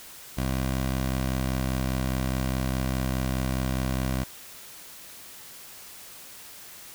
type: tone with pitch glide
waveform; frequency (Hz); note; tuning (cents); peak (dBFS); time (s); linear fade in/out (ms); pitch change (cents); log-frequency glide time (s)
15% pulse; 65.41 to 64.85; C2 to C2; 0 to -15; -19; 0.37-4.24; 10; -15; 0.75-1.95
effects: white hiss -45 dBFS RMS until 6.94 s